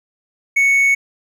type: tone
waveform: triangle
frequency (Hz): 2217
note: C#7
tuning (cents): 0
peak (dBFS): -9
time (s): 0.56-0.95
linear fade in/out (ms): 10
effects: none